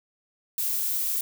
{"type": "noise", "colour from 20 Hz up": "violet", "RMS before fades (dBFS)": -27, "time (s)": [0.58, 1.21], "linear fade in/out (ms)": 2, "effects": []}